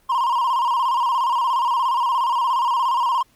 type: tone with vibrato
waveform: triangle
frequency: 1000 Hz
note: B5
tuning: 21 cents sharp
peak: -15 dBFS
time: 0.09-3.23 s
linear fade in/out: 10 ms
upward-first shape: square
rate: 17 Hz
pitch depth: 94 cents each way
effects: pink hiss -59 dBFS RMS until 3.35 s + Opus 32 kbps